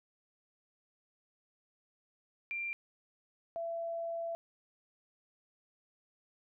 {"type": "tone pair in turn", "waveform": "sine", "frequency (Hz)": [2373, 670.5], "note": ["D7", "E5"], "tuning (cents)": [17, 29], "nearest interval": "octave + minor seventh", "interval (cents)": 2188, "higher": "first", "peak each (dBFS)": [-35, -35], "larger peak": "neither", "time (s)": [[2.51, 2.73], [3.56, 4.35]], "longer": "second", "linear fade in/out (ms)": 0, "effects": []}